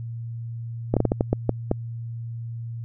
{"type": "slowing click train", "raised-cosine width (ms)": 2, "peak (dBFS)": -6, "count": 9, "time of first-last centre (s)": [0.94, 1.714], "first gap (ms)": 27, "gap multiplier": 1.35, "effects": ["added 116 Hz sine -30 dBFS peak until 2.84 s"]}